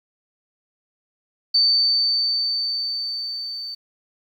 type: tone with level ramp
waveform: sine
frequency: 4559 Hz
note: C#8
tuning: 48 cents sharp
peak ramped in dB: -13 to -29 dBFS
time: 1.54-3.75 s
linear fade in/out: 10 ms
effects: 9-bit